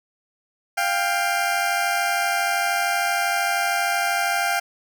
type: tone pair together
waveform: 20% pulse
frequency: 698.5 / 791.4 Hz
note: F5 / G5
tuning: 0 / +16 cents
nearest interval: major second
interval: 216 cents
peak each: -18 / -18 dBFS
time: 0.77-4.6 s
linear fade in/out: 10 ms
effects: none